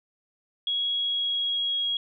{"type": "tone with pitch glide", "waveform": "sine", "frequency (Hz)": [3322, 3301], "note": ["G#7", "G#7"], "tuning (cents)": [0, -11], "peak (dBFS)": -24, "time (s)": [0.67, 1.97], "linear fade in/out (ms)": 2, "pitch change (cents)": -11, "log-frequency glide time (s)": [0.91, 1.64], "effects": []}